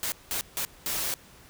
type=noise bursts at uneven times; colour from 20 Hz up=white; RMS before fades=-30 dBFS; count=4; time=0.03-0.12 / 0.31-0.41 / 0.57-0.65 / 0.86-1.14 s; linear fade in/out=0 ms; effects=pink hiss -53 dBFS RMS until 1.49 s